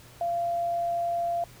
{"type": "tone", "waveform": "sine", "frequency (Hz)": 688, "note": "F5", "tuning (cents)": -26, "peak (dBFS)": -25, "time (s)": [0.21, 1.44], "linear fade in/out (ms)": 2, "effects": ["added 120 Hz sine -53 dBFS peak until 1.6 s", "pink hiss -52 dBFS RMS until 1.6 s"]}